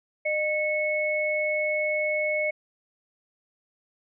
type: tone pair together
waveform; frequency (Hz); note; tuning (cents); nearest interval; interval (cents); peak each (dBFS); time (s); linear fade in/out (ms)
sine; 609.2 / 2200; D#5 / C#7; -37 / -14; octave + minor seventh; 2223; -26 / -26; 0.25-2.51; 10
effects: none